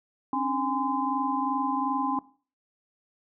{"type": "tone cluster", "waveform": "sine", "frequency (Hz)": [268.2, 290.9, 820, 1027], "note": ["C4", "D4", "G#5", "C6"], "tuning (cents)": [43, -16, -22, -33], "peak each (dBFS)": [-30, -34, -30, -29], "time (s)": [0.33, 2.19], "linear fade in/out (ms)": 2, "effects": ["noise-tail reverb RT60 0.4 s tail -19 dB re dry"]}